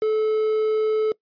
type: tone with quantisation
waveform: triangle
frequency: 433.8 Hz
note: A4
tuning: 25 cents flat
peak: -16 dBFS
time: 0.02-1.12 s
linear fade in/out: 2 ms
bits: 6
effects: noise-tail reverb RT60 0.1 s tail -22 dB re dry + resampled to 11025 Hz